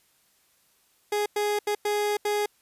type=tone bursts at uneven times; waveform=30% pulse; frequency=415.3 Hz; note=G#4; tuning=in tune; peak=-21 dBFS; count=5; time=1.12-1.26 / 1.36-1.59 / 1.67-1.75 / 1.85-2.17 / 2.25-2.46 s; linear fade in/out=5 ms; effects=white hiss -65 dBFS RMS until 2.61 s + resampled to 32000 Hz